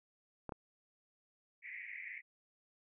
clicks, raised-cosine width 1 ms, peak -28 dBFS, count 2, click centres 0.493 / 0.522 s
white band-pass noise, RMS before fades -47 dBFS, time 1.62-2.22 s, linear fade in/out 50 ms, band 1900 to 2300 Hz, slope 96 dB/octave
effects none

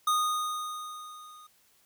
square tone with level ramp, 1235 Hz, D#6, 13 cents flat, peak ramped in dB -23 to -50 dBFS, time 0.07-1.47 s, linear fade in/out 5 ms, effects white hiss -65 dBFS RMS until 1.85 s

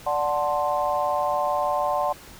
sine chord, D dominant seventh, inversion none, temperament equal, 587.3 / 740 / 880 / 1046.5 Hz, D5 / F#5 / A5 / C6, 0 / 0 / 0 / 0 cents, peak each -26 / -26 / -28 / -27 dBFS, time 0.06-2.13 s, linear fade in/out 10 ms, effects pink hiss -45 dBFS RMS until 2.39 s

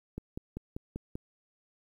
click train, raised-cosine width 3 ms, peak -24 dBFS, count 6, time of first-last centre 0.18-1.155 s, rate 5.13 Hz, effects 10-bit

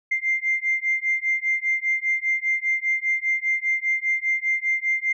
sine beating tone pair, 2093 / 2098 Hz, C7 / C7, 0 / +4 cents, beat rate 5 Hz, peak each -23 dBFS, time 0.11-5.13 s, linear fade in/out 10 ms, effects tanh soft clip ceiling -13 dBFS

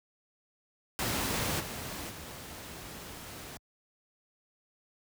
pink noise with level steps, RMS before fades -31 / -39 / -44 dBFS, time 0.99-3.57 s, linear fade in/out 0 ms, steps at 1.59 / 2.09 s, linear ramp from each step 20 ms, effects high-pass 60 Hz 12 dB/octave

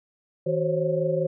sine tone cluster, 160.4 / 372.4 / 526 / 551 Hz, E3 / F#4 / C5 / C#5, -47 / +11 / +9 / -11 cents, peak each -28 / -29 / -25 / -28 dBFS, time 0.46-1.27 s, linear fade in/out 10 ms, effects none

